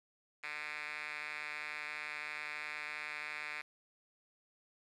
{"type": "tone with band-pass filter", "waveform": "5% pulse", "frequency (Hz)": 150.5, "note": "D3", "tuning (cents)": 43, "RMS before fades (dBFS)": -43, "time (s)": [0.43, 3.62], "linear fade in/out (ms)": 10, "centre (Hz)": 2400, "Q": 4.6, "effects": ["resampled to 24000 Hz", "10-bit"]}